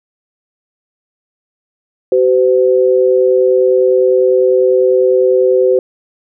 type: tone pair together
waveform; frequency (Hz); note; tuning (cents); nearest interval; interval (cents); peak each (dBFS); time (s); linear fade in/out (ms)
sine; 380.1 / 510.1; F#4 / C5; +47 / -44; perfect fourth; 509; -10; 2.12-5.79; 2
effects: none